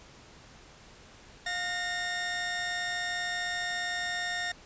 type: tone pair together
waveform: sawtooth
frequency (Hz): 710.4 / 1835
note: F5 / A#6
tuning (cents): +29 / -28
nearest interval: octave + major third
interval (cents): 1643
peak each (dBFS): -33 / -28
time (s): 1.46-4.52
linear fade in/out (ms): 5
effects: pink hiss -53 dBFS RMS until 4.65 s + resampled to 16000 Hz